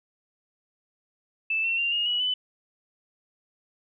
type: tone with pitch steps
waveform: sine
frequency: 2637 / 2706 / 2778 / 2851 / 2926 / 3003 Hz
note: E7 / E7 / F7 / F7 / F#7 / F#7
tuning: 0 / +45 / -10 / +35 / -20 / +25 cents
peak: -23 dBFS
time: 1.5-2.34 s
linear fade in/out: 5 ms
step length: 140 ms
effects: none